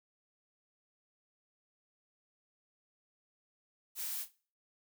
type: noise with echo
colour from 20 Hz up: blue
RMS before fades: -39 dBFS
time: 3.95-4.26 s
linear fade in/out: 50 ms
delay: 29 ms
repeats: 3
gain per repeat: -12 dB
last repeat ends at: 4.347 s
effects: noise-tail reverb RT60 0.4 s tail -20 dB re dry

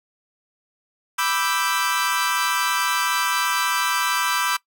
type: chord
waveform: sawtooth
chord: E minor seventh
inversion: second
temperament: equal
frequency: 987.8 / 1174.7 / 1318.5 / 1568 Hz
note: B5 / D6 / E6 / G6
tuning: 0 / 0 / 0 / 0 cents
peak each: -22 dBFS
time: 1.18-4.57 s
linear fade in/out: 10 ms
effects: noise-tail reverb RT60 0.1 s tail -20 dB re dry

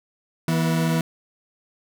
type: tone pair together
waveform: 40% pulse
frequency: 163.7 / 241.6 Hz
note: E3 / B3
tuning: -12 / -38 cents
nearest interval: perfect fifth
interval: 674 cents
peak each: -19 / -26 dBFS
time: 0.48-1.01 s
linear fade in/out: 2 ms
effects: none

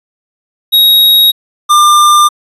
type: tone pair in turn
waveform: square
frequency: 3789 / 1196.4 Hz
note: A#7 / D6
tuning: +27 / +32 cents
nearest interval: octave + minor sixth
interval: 1995 cents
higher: first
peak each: -4 dBFS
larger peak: neither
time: 0.72-1.32 / 1.69-2.29 s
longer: neither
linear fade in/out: 20 ms
effects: resampled to 32000 Hz

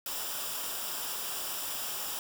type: noise with comb filter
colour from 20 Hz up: white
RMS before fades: -36 dBFS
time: 0.06-2.19 s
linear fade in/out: 2 ms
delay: 0.47 ms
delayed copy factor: -0.6
effects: none

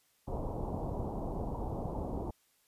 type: low-pass noise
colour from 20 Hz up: pink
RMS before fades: -37 dBFS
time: 0.27-2.31 s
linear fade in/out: 10 ms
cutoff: 960 Hz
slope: 48 dB/octave
effects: white hiss -71 dBFS RMS until 2.67 s + resampled to 32000 Hz

